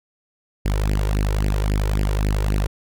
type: tone with flanger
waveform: sawtooth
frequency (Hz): 51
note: G#1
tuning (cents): -31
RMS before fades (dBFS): -20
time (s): 0.65-2.67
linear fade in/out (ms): 10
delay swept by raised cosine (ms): 0.39 to 2.19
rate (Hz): 3.7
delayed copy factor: +0.85
effects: none